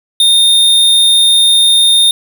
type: tone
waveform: square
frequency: 3653 Hz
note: A#7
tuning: 36 cents flat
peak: -6 dBFS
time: 0.2-2.11 s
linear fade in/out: 2 ms
effects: none